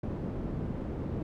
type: low-pass noise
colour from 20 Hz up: white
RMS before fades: -35 dBFS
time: 0.03-1.23 s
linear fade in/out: 5 ms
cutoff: 260 Hz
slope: 12 dB/octave
effects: none